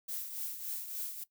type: noise with tremolo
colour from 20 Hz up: violet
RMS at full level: -37 dBFS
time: 0.08-1.24 s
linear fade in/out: 10 ms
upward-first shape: triangle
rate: 3.5 Hz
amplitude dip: 65%
effects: noise-tail reverb RT60 0.1 s tail -17 dB re dry